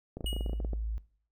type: clicks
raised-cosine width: 2 ms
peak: -25 dBFS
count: 12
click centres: 0.17 / 0.208 / 0.244 / 0.33 / 0.365 / 0.409 / 0.462 / 0.496 / 0.532 / 0.602 / 0.648 / 0.733 s
type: tone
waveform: sine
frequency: 54.8 Hz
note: A1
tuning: 6 cents flat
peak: -31 dBFS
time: 0.24-0.98 s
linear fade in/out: 0 ms
type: tone with exponential decay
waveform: square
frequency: 2900 Hz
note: F#7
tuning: 35 cents flat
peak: -33 dBFS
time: 0.26-0.6 s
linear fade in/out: 2 ms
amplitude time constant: 72 ms
effects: noise-tail reverb RT60 0.5 s tail -19 dB re dry